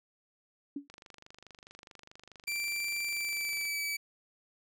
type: tone with exponential decay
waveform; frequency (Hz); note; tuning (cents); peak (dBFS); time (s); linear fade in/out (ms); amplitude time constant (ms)
sine; 283.5; C#4; +39; -32; 0.76-0.88; 5; 24
type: click train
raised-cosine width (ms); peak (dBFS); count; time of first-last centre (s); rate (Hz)
0.2; -33; 69; 0.9-3.653; 24.7
type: tone with pitch glide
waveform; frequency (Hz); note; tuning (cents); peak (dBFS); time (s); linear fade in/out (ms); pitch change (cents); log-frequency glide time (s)
sawtooth; 2349 to 2297; D7 to D7; 0 to -39; -29; 2.47-3.97; 10; -39; 3.05-3.82
effects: none